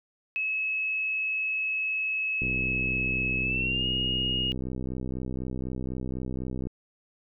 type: tone with pitch glide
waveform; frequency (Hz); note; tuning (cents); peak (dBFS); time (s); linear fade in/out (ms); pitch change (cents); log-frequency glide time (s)
sine; 2581 to 2864; E7 to F7; -37 to +43; -26; 0.36-4.52; 0; +180; 3.42-3.86
type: click train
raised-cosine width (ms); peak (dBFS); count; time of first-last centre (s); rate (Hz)
3; -21; 273; 2.42-6.67; 64
effects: none